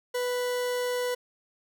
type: tone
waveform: 40% pulse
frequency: 493.9 Hz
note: B4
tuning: in tune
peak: -26 dBFS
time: 0.14-1.15 s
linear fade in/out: 10 ms
effects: none